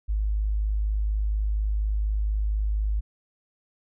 sine tone, 52.1 Hz, G#1, 6 cents sharp, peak -22 dBFS, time 0.08-3.01 s, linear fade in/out 20 ms, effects none

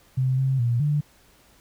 sine tone with pitch steps, 130 / 133.2 / 119.1 / 147.7 Hz, C3 / C3 / A#2 / D3, -11 / +31 / +38 / +10 cents, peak -19 dBFS, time 0.17-1.01 s, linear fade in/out 10 ms, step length 210 ms, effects pink hiss -57 dBFS RMS until 1.6 s

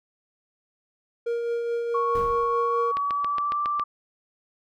triangle tone with tremolo, 469.7 Hz, A#4, 13 cents sharp, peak -21 dBFS, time 1.26-2.92 s, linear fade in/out 10 ms, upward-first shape triangle, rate 4.7 Hz, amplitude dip 35%
sine tone with pitch glide, 1108.7 to 1173.3 Hz, C#6 to D6, 0 to -2 cents, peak -23 dBFS, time 1.94-3.84 s, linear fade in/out 10 ms, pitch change +98 cents, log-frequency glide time 2.58-3.59 s
brown noise with exponential decay, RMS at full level -29 dBFS, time 2.15-2.71 s, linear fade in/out 2 ms, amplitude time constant 120 ms
click train, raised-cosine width 0.3 ms, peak -17 dBFS, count 7, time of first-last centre 2.97-3.796 s, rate 7.26 Hz
effects none

